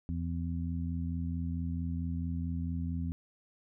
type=harmonic tone; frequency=84.5 Hz; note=E2; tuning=43 cents sharp; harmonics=1 / 2 / 3; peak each=-34 / -37 / -39 dBFS; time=0.09-3.12 s; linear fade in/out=0 ms; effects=none